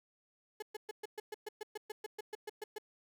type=tone bursts; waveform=35% pulse; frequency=426.2 Hz; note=G#4; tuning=45 cents sharp; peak=-38 dBFS; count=16; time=0.6-2.784 s; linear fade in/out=5 ms; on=24 ms; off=120 ms; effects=none